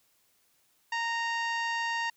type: harmonic tone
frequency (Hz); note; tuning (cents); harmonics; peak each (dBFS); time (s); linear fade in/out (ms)
927; A#5; -10; 1 / 2 / 3 / 4 / 5 / 6 / 7 / 8; -32 / -32 / -38 / -47 / -44 / -48 / -51 / -54; 0.92-2.1; 5
effects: white hiss -69 dBFS RMS until 2.16 s

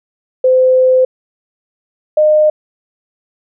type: tone pair in turn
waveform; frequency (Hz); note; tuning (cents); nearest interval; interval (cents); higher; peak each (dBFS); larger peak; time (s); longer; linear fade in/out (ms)
sine; 514 / 611.3; C5 / D#5; -31 / -31; minor third; 300; second; -6; neither; 0.44-1.05 / 2.17-2.5; first; 5
effects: none

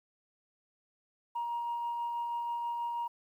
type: tone with tremolo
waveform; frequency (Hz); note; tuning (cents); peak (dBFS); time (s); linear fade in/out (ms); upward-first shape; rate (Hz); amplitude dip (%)
sine; 945; A#5; +23; -30; 1.35-3.08; 10; sine; 6.2; 25
effects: tanh soft clip ceiling -29 dBFS + 11-bit

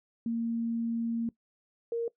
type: tone pair in turn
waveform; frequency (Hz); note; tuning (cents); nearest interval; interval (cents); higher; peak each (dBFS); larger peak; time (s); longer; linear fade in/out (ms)
sine; 230.9 / 465.4; A#3 / A#4; -16 / -3; octave; 1213; second; -28; neither; 0.26-1.29 / 1.92-2.08; first; 2
effects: noise-tail reverb RT60 0.1 s tail -20 dB re dry

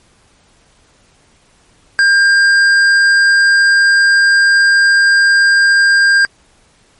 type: tone with tanh clipping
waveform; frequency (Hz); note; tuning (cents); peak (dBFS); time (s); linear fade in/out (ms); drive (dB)
triangle; 1600; G6; +35; -8; 1.99-6.25; 0; 14
effects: pink hiss -51 dBFS RMS until 6.99 s + MP3 48 kbps

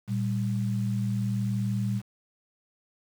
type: tone pair together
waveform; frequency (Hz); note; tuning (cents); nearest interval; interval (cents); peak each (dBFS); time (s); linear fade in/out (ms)
sine; 116.54 / 197.3; A#2 / G3; 0 / +11; major sixth; 911; -27 / -29; 0.07-2.02; 50
effects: 8-bit

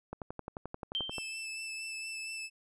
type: click train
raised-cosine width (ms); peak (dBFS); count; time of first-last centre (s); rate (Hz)
1; -25; 13; 0.13-1.183; 11.4
type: tone with exponential decay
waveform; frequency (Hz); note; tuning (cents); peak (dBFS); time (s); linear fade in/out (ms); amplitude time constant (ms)
sine; 3136; G7; 0; -29; 0.95-1.46; 0; 110
type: tone with vibrato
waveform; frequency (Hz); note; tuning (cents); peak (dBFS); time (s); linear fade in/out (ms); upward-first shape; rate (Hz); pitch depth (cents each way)
sawtooth; 2637; E7; 0; -35; 1.1-2.5; 50; sine; 4.3; 14
effects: resampled to 24000 Hz

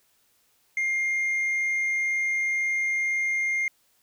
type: tone with hard clipping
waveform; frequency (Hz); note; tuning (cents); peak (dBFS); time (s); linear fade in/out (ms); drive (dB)
triangle; 2117; C7; +20; -22; 0.77-3.68; 2; 1
effects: white hiss -66 dBFS RMS until 4.02 s

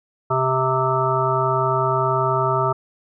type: harmonic tone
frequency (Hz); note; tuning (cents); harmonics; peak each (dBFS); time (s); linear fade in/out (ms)
130.81; C3; 0; 1 / 3 / 5 / 7 / 9 / 10; -24 / -24 / -24 / -24 / -24 / -24; 0.3-2.73; 10
effects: none

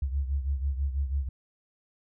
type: beating tone pair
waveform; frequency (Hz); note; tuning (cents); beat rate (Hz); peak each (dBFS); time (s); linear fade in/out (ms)
sine; 67.9 / 74; C#2 / D2; -35 / +14; 6.1; -27 / -33; 0.02-1.29; 5
effects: none

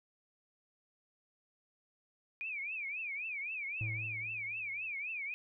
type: tone with vibrato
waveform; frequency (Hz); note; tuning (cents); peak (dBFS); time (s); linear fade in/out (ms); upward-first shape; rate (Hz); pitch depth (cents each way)
sine; 2400; D7; +37; -37; 2.41-5.34; 0; triangle; 3.8; 210
type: tone with exponential decay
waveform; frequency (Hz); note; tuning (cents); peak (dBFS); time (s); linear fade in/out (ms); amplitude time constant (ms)
triangle; 110; A2; 0; -32; 3.81-4.92; 0; 240
effects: none

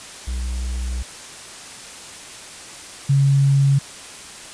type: tone pair in turn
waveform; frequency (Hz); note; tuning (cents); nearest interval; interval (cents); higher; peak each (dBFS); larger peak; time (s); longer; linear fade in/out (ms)
triangle / sine; 61.9 / 138.44; B1 / C#3; +5 / -2; octave + major second; 1393; second; -20 / -12; second; 0.27-1.03 / 3.09-3.79; first; 10
effects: white hiss -37 dBFS RMS until 4.53 s + resampled to 22050 Hz

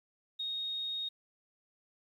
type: tone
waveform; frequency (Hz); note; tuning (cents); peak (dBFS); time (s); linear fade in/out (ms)
sine; 3729; A#7; 0; -34; 0.39-1.09; 10
effects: 11-bit

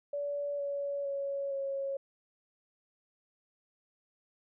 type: tone with pitch steps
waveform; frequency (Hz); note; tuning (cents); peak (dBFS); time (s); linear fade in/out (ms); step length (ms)
sine; 574 / 565.4 / 557 / 548.7; D5 / C#5 / C#5 / C#5; -40 / +34 / +8 / -18; -32; 0.13-1.97; 5; 460
effects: none

